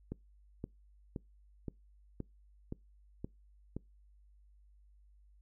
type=click train; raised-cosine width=3 ms; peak=-26 dBFS; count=8; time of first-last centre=0.12-3.766 s; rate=1.92 Hz; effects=noise-tail reverb RT60 0.2 s tail -24 dB re dry + added 50 Hz sine -60 dBFS peak until 5.41 s